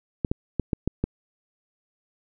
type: clicks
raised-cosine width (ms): 3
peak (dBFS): -10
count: 6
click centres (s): 0.248 / 0.315 / 0.597 / 0.732 / 0.876 / 1.04
effects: none